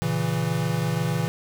square chord, A# diminished, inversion none, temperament equal, 116.54 / 138.59 / 164.81 Hz, A#2 / C#3 / E3, 0 / 0 / 0 cents, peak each -29 / -29 / -26 dBFS, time 0.02-1.28 s, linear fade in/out 0 ms, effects none

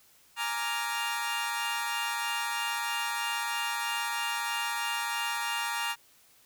20% pulse chord, Bb dominant seventh, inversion third, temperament equal, 830.6 / 932.3 / 1174.7 / 1396.9 Hz, Ab5 / Bb5 / D6 / F6, 0 / 0 / 0 / 0 cents, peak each -33 / -28 / -33 / -31 dBFS, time 0.36-5.96 s, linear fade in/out 50 ms, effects white hiss -61 dBFS RMS until 6.45 s

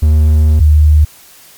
triangle / sine tone pair in turn, 76.7 / 75.78 Hz, D#2 / D#2, -24 / -45 cents, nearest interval unison, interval 21 cents, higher first, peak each -3 dBFS, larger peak neither, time 0.02-0.6 / 0.6-1.05 s, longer first, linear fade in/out 10 ms, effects white hiss -40 dBFS RMS until 1.57 s + MP3 96 kbps

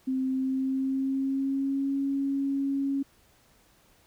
sine tone with pitch glide, 261.6 to 275.7 Hz, C4 to C#4, 0 to -9 cents, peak -25 dBFS, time 0.07-3.03 s, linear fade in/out 10 ms, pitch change +91 cents, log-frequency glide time 0.26-1.96 s, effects pink hiss -62 dBFS RMS until 4.06 s

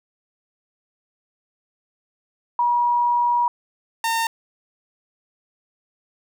sine / sawtooth tone pair in turn, 961 / 911.4 Hz, B5 / A#5, -48 / -39 cents, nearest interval minor second, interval 91 cents, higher first, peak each -16 dBFS, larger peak neither, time 2.59-3.48 / 4.04-4.27 s, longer first, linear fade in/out 2 ms, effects none

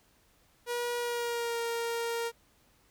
sawtooth tone with pitch glide, 480.9 to 465.6 Hz, B4 to A#4, -46 to -2 cents, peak -27 dBFS, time 0.66-2.32 s, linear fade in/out 50 ms, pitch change -56 cents, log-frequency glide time 0.98-1.6 s, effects pink hiss -66 dBFS RMS until 2.9 s

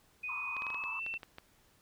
sine tone with pitch glide, 2489 to 2683 Hz, D#7 to E7, 0 to +30 cents, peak -36 dBFS, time 0.23-1.18 s, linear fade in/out 10 ms, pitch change +130 cents, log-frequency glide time 0.53-1.04 s
pink band-pass noise, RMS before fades -45 dBFS, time 0.28-1 s, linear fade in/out 10 ms, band 960 to 1200 Hz, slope 96 dB/octave
clicks, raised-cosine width 0.3 ms, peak -29 dBFS, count 10, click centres 0.567 / 0.621 / 0.667 / 0.703 / 0.745 / 0.839 / 1.064 / 1.14 / 1.232 / 1.384 s
effects pink hiss -67 dBFS RMS until 1.81 s

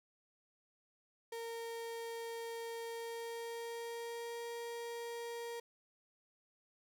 35% pulse tone with pitch glide, 461.2 to 468.7 Hz, A#4 to A#4, -19 to +9 cents, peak -40 dBFS, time 1.32-5.6 s, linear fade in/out 5 ms, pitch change +28 cents, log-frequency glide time 2.85-4.46 s, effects none

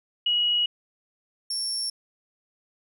sine / 35% pulse tone pair in turn, 2907 / 5459 Hz, F#7 / F8, -31 / -40 cents, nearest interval major seventh, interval 1091 cents, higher second, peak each -20 / -24 dBFS, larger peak first, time 0.26-0.66 / 1.5-1.9 s, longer neither, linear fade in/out 5 ms, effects none

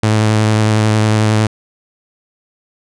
sawtooth tone with vibrato, 108.2 Hz, A2, 29 cents flat, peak -6 dBFS, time 0.03-1.47 s, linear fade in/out 5 ms, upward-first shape triangle, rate 11 Hz, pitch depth 22 cents each way, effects resampled to 22050 Hz

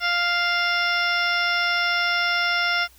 harmonic tone with a mistuned harmonic, 698.5 Hz, F5, in tune, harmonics 1 / 2 / 3 / 4 / 5 / 6 / 7 / 8, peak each -29 / -23 / -25 / -30 / -31 / -39 / -37 / -30 dBFS, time 0-2.88 s, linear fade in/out 50 ms, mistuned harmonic 8, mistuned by -64 cents, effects added 60 Hz sine -54 dBFS peak until 2.98 s + white hiss -54 dBFS RMS until 2.98 s

